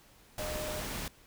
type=tone in noise; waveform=sine; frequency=610 Hz; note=D#5; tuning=34 cents flat; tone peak=-38 dBFS; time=0.39-0.8 s; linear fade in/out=2 ms; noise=pink; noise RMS=-38 dBFS; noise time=0.38-1.08 s; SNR=-3 dB; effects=pink hiss -60 dBFS RMS until 1.26 s